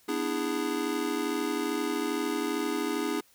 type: chord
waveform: square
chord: E dominant seventh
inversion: second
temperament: just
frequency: 247.2 / 296.7 / 329.6 / 412 Hz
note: B3 / D4 / E4 / G#4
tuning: +2 / +18 / 0 / -14 cents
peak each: -37 / -33 / -35 / -34 dBFS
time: 0.08-3.21 s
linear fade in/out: 10 ms
effects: white hiss -62 dBFS RMS until 3.34 s